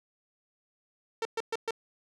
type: tone bursts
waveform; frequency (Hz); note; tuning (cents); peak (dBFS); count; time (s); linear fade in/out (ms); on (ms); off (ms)
sawtooth; 451.9; A4; +46; -25; 4; 1.22-1.708; 2; 32; 120
effects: low-pass 7000 Hz 12 dB/octave